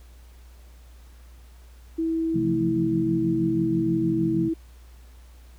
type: tone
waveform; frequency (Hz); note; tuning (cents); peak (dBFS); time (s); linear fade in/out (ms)
sine; 326; E4; -19; -22; 1.98-4.54; 10
type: chord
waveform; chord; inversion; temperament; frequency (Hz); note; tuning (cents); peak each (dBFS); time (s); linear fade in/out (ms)
sine; F major seventh; second; equal with one note detuned; 130.81 / 168.28 / 174.61 / 220; C3 / E3 / F3 / A3; 0 / +36 / 0 / 0; -30; 2.34-4.49; 10
effects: added 60 Hz sine -45 dBFS peak until 5.58 s + pink hiss -58 dBFS RMS until 5.58 s